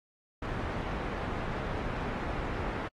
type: low-pass noise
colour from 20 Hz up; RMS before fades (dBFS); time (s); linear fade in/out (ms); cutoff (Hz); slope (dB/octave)
pink; -35; 0.42-2.88; 5; 1700; 12
effects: AAC 32 kbps